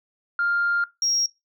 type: tone pair in turn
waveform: sine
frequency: 1400 / 5600 Hz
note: F6 / F8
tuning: +4 / +4 cents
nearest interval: 2 octaves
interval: 2400 cents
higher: second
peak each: -19 / -19 dBFS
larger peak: neither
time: 0.39-0.84 / 1.02-1.26 s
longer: first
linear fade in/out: 2 ms
effects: noise-tail reverb RT60 0.2 s tail -19 dB re dry + tanh soft clip ceiling -15 dBFS